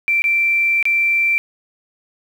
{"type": "tone with dropouts", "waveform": "sine", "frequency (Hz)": 2348, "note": "D7", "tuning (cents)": -1, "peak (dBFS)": -13, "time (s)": [0.08, 1.38], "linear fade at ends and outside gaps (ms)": 0, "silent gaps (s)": [[0.22, 0.241], [0.827, 0.854]], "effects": ["7-bit"]}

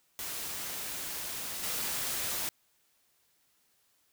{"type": "noise with level steps", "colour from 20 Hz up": "white", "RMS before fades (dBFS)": [-38, -34], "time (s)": [0.19, 2.49], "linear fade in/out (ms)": 0, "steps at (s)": 1.63, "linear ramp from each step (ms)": 10, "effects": ["white hiss -71 dBFS RMS until 4.12 s"]}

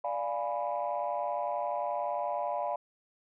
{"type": "chord", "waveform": "sine", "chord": "D diminished seventh", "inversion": "none", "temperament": "equal", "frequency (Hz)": [587.3, 698.5, 830.6, 987.8], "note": ["D5", "F5", "Ab5", "Cb6"], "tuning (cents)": [0, 0, 0, 0], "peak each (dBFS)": [-34, -34, -36, -36], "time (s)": [0.04, 2.76], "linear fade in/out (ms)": 5, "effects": ["tanh soft clip ceiling -22 dBFS"]}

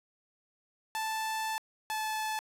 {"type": "tone pair in turn", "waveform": "sawtooth", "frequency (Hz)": [879, 867.9], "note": ["A5", "A5"], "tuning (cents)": [-2, -24], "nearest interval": "unison", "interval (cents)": 22, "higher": "first", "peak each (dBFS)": -28, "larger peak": "neither", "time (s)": [[0.95, 1.58], [1.9, 2.39]], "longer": "first", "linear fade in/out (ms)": 0, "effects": ["resampled to 32000 Hz", "9-bit"]}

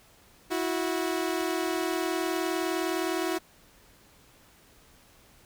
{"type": "tone pair together", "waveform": "sawtooth", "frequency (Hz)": [327, 366.7], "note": ["E4", "F#4"], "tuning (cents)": [-14, -15], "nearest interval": "major second", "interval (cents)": 199, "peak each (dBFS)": -26, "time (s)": [0.5, 3.39], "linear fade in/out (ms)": 20, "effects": ["pink hiss -58 dBFS RMS until 5.45 s"]}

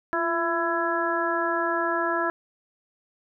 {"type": "harmonic tone with a mistuned harmonic", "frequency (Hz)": 334, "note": "E4", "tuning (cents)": 23, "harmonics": [1, 2, 3, 4, 5], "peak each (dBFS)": [-29, -29, -29, -29, -29], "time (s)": [0.13, 2.3], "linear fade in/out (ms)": 0, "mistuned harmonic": 1, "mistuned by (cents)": 43, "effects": []}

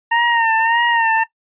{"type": "tone with vibrato", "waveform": "25% pulse", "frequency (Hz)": 920, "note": "A#5", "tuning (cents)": -23, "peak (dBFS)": -9, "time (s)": [0.11, 1.24], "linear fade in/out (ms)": 10, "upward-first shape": "sine", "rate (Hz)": 1.7, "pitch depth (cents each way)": 54, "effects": ["noise-tail reverb RT60 0.1 s tail -17 dB re dry", "resampled to 8000 Hz"]}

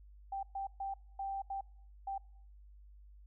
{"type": "tone bursts at uneven times", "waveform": "sine", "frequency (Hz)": 784, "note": "G5", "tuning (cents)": 0, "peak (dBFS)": -36, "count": 6, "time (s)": [[0.32, 0.43], [0.55, 0.67], [0.8, 0.94], [1.19, 1.42], [1.5, 1.61], [2.07, 2.18]], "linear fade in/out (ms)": 5, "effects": ["noise-tail reverb RT60 0.7 s tail -25 dB re dry", "added 50 Hz sine -54 dBFS peak until 3.26 s"]}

